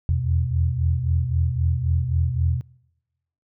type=tone cluster; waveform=sine; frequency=81.4 / 85.2 / 125.2 Hz; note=E2 / F2 / B2; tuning=-21 / -42 / +24 cents; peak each=-23 dBFS; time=0.09-2.61 s; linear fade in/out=0 ms; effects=noise-tail reverb RT60 1.0 s tail -26 dB re dry